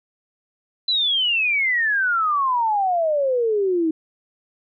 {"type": "exponential sweep", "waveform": "sine", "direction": "down", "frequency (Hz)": [4056, 311.1], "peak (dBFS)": -17, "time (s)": [0.88, 3.91], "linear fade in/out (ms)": 5, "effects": []}